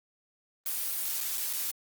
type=noise with dropouts; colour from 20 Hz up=blue; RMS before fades=-32 dBFS; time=0.66-1.71 s; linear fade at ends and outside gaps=1 ms; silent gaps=1.206-1.21 / 1.375-1.379 / 1.53-1.534 s; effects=Opus 32 kbps